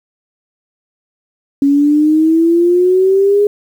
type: exponential sweep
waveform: sine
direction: up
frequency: 277.2 to 415.3 Hz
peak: -7 dBFS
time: 1.62-3.47 s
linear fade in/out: 2 ms
effects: 7-bit